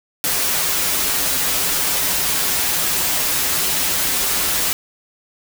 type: noise with comb filter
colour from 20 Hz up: white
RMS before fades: -19 dBFS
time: 0.24-4.73 s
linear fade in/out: 0 ms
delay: 8.8 ms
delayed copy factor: -0.6
effects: none